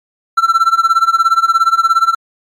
triangle tone with tremolo, 1345 Hz, E6, 34 cents sharp, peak -3 dBFS, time 0.37-2.15 s, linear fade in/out 10 ms, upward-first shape sine, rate 17 Hz, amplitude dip 90%, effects MP3 64 kbps

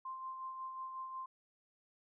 sine tone with tremolo, 1047 Hz, C6, 1 cent sharp, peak -40 dBFS, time 0.05-1.26 s, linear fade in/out 5 ms, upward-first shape sine, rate 5.5 Hz, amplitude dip 40%, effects none

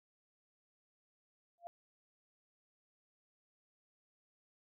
sine tone with exponential growth, 690 Hz, F5, 21 cents flat, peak -39 dBFS, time 1.58-1.67 s, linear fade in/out 0 ms, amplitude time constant 18 ms, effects none

